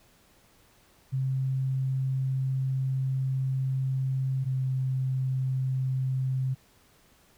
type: tone pair in turn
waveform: sine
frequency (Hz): 132.4 / 130.95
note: C3 / C3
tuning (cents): +21 / +2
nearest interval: unison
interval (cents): 19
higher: first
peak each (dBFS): -25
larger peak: neither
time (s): 1.12-4.45 / 4.45-6.55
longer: first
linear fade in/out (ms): 20
effects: pink hiss -61 dBFS RMS until 7.37 s